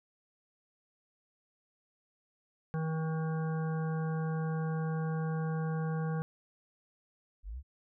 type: harmonic tone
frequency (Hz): 159.5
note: D#3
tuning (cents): +43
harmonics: 1 / 3 / 5 / 7 / 9 / 10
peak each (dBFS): -31 / -41 / -45 / -48 / -50 / -51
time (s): 2.74-6.22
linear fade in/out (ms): 0
type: linear sweep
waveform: sine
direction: up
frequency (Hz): 41.95 to 73.42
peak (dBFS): -38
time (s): 7.43-7.63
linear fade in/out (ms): 50
effects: none